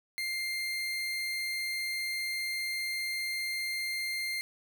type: tone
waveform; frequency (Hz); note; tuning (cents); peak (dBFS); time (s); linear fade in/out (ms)
30% pulse; 2105; C7; +10; -29; 0.18-4.41; 0
effects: none